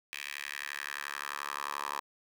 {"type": "tone with high-pass filter sweep", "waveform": "10% pulse", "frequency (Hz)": 71.5, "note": "D2", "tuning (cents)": -46, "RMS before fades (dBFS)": -39, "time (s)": [0.13, 2], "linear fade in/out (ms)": 0, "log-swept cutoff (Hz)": [2300, 970], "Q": 2.7, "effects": []}